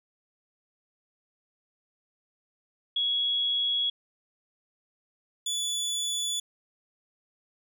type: tone pair in turn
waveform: sine / 25% pulse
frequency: 3341 / 3449 Hz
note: G#7 / A7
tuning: +10 / -35 cents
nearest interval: minor second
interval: 55 cents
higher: second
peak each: -24 / -24 dBFS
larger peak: neither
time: 2.96-3.9 / 5.46-6.4 s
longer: neither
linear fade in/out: 5 ms
effects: none